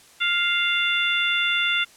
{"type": "harmonic tone with a mistuned harmonic", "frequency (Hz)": 700, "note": "F5", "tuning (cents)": 4, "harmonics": [2, 3, 4, 5], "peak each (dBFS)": [-25, -25, -25, -25], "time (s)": [0.2, 1.85], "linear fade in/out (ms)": 20, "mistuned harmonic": 4, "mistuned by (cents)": -18, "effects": ["white hiss -51 dBFS RMS until 1.96 s", "low-pass 10000 Hz 12 dB/octave"]}